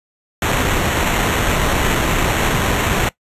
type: noise with sample-and-hold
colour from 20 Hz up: pink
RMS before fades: -17 dBFS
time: 0.42-3.09 s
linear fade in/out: 2 ms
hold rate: 4900 Hz
effects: noise-tail reverb RT60 0.1 s tail -19 dB re dry + resampled to 32000 Hz